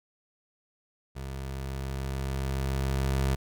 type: tone with level ramp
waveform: 25% pulse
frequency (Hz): 67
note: C2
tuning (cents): +42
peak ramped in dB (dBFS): -32 to -20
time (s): 1.15-3.36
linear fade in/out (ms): 20
effects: none